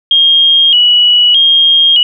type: tone with vibrato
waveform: sine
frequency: 3080 Hz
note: G7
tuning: 31 cents flat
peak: -4 dBFS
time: 0.11-2.03 s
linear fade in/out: 2 ms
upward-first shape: square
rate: 0.81 Hz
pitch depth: 84 cents each way
effects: none